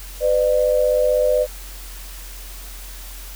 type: tone pair together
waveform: sine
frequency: 505 / 600.9 Hz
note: B4 / D5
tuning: +39 / +40 cents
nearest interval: minor third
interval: 301 cents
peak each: -17 dBFS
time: 0.2-1.47 s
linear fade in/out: 50 ms
effects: added 44 Hz sine -34 dBFS peak until 3.35 s + white hiss -39 dBFS RMS until 3.35 s